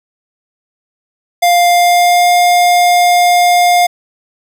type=tone with pitch glide; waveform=square; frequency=700 to 707.7 Hz; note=F5 to F5; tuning=+4 to +23 cents; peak=-7 dBFS; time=1.42-3.87 s; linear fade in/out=10 ms; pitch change=+19 cents; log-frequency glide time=1.58-2.31 s; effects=none